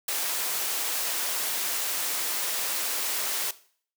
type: high-pass noise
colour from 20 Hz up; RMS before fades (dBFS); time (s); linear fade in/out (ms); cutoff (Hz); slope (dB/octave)
white; -29; 0.08-3.51; 5; 380; 12
effects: noise-tail reverb RT60 0.5 s tail -17 dB re dry